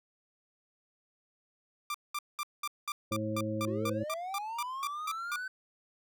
sawtooth tone bursts, 1185 Hz, D6, 15 cents sharp, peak -29 dBFS, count 15, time 1.9-5.36 s, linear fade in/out 2 ms, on 44 ms, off 200 ms
harmonic tone, 108 Hz, A2, 32 cents flat, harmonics 1 / 2 / 3 / 5, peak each -37 / -37 / -37 / -37 dBFS, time 3.11-4.04 s, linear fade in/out 10 ms
triangle linear sweep, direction up, 343 to 1537 Hz, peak -34 dBFS, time 3.67-5.48 s, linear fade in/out 5 ms
effects none

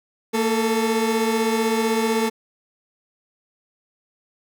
30% pulse tone pair together, 227.9 / 440 Hz, A#3 / A4, -39 / 0 cents, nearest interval major seventh, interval 1139 cents, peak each -19 dBFS, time 0.33-2.3 s, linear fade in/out 20 ms, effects none

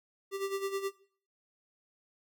square tone with tremolo, 392 Hz, G4, in tune, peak -31 dBFS, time 0.31-0.92 s, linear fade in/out 50 ms, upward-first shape sine, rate 9.5 Hz, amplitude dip 70%, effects noise-tail reverb RT60 0.5 s tail -18 dB re dry

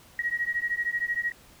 sine beating tone pair, 1894 / 1907 Hz, A#6 / A#6, +27 / +39 cents, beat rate 13 Hz, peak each -29 dBFS, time 0.19-1.32 s, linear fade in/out 2 ms, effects pink hiss -54 dBFS RMS until 1.6 s

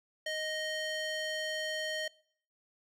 square tone with band-pass filter, 622.3 Hz, D#5, in tune, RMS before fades -36 dBFS, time 0.26-2.08 s, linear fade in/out 5 ms, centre 2800 Hz, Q 0.83, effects noise-tail reverb RT60 0.6 s tail -23 dB re dry

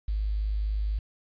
sine tone with quantisation, 52 Hz, G#1, 3 cents sharp, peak -25 dBFS, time 0.08-0.99 s, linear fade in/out 5 ms, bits 9, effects resampled to 11025 Hz

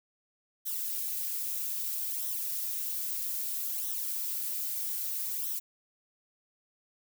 violet noise with flanger, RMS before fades -34 dBFS, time 0.65-5.6 s, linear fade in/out 20 ms, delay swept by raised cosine 0.41 to 6.31 ms, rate 0.62 Hz, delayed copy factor -0.65, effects none

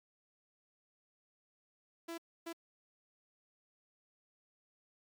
sawtooth tone bursts at uneven times, 334.3 Hz, E4, 24 cents sharp, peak -37 dBFS, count 2, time 2.08-2.18 / 2.46-2.53 s, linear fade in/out 10 ms, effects MP3 96 kbps

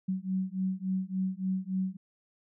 sine beating tone pair, 186.5 / 190 Hz, F#3 / F#3, +14 / +46 cents, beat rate 3.5 Hz, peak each -32 / -32 dBFS, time 0.08-1.97 s, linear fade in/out 10 ms, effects none

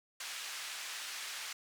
pink band-pass noise, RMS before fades -43 dBFS, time 0.2-1.53 s, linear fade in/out 5 ms, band 1700 to 8400 Hz, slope 12 dB/octave, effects none

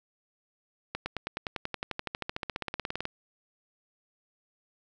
accelerating click train, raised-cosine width 0.3 ms, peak -16 dBFS, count 29, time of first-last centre 0.95-3.054 s, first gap 110 ms, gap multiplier 0.97, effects none

